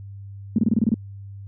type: tone bursts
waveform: sine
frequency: 220 Hz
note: A3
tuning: in tune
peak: -14 dBFS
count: 8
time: 0.56-0.942 s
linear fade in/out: 2 ms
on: 25 ms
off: 26 ms
effects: added 99 Hz sine -35 dBFS peak until 1.47 s